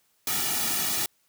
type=noise with comb filter; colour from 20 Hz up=white; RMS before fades=-27 dBFS; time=0.27-1.06 s; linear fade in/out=2 ms; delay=1.9 ms; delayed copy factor=-0.85; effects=white hiss -68 dBFS RMS until 1.28 s